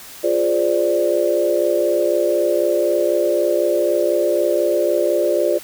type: chord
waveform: sine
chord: D half-diminished seventh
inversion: first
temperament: equal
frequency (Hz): 349.2 / 415.3 / 523.3 / 587.3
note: F4 / Ab4 / C5 / D5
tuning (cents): 0 / 0 / 0 / 0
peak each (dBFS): -20 / -23 / -21 / -18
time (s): 0.23-5.59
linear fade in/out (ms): 20
effects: white hiss -38 dBFS RMS until 5.63 s